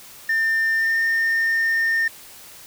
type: tone with pitch glide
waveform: sine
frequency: 1800 to 1817.8 Hz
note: A6 to A#6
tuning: +39 to -44 cents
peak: -15 dBFS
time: 0.29-2.08 s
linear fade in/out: 5 ms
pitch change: +17 cents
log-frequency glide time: 0.76-1.02 s
effects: tanh soft clip ceiling -16 dBFS + white hiss -43 dBFS RMS until 2.66 s